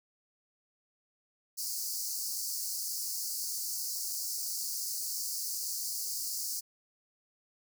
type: high-pass noise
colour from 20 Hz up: pink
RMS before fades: -36 dBFS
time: 1.57-6.61 s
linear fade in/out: 20 ms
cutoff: 4500 Hz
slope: 96 dB/octave
effects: none